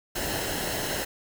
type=noise with comb filter; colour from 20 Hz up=pink; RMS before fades=-30 dBFS; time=0.15-1.05 s; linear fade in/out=10 ms; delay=0.85 ms; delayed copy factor=-0.55; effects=none